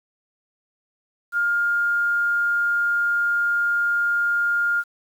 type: tone with quantisation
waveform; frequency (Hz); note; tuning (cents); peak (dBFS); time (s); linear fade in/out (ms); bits
sine; 1410; F6; +16; -18; 1.32-4.84; 50; 8
effects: none